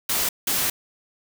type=noise bursts at uneven times; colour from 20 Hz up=white; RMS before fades=-23 dBFS; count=2; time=0.09-0.29 / 0.47-0.7 s; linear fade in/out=5 ms; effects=none